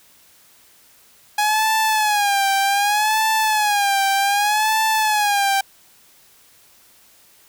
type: tone with vibrato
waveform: sawtooth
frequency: 830.6 Hz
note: G#5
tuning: in tune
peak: -12 dBFS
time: 1.38-5.61 s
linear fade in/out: 5 ms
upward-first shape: sine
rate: 0.65 Hz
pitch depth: 100 cents each way
effects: white hiss -52 dBFS RMS until 7.48 s